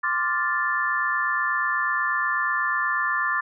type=chord; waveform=sine; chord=D minor seventh; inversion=third; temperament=equal; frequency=1046.5 / 1174.7 / 1396.9 / 1760 Hz; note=C6 / D6 / F6 / A6; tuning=0 / 0 / 0 / 0 cents; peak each=-29 / -27 / -30 / -24 dBFS; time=0.03-3.41 s; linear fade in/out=10 ms; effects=none